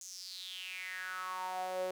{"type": "tone with high-pass filter sweep", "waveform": "sawtooth", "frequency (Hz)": 185, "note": "F#3", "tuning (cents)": 0, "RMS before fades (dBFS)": -41, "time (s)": [0.01, 1.91], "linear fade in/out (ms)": 2, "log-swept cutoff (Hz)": [6700, 480], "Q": 6.4, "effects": []}